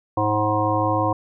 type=harmonic tone; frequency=106 Hz; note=G#2; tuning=36 cents sharp; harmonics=1 / 3 / 5 / 7 / 9 / 10; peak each=-25 / -25 / -25 / -25 / -25 / -25 dBFS; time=0.17-1.13 s; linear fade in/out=5 ms; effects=none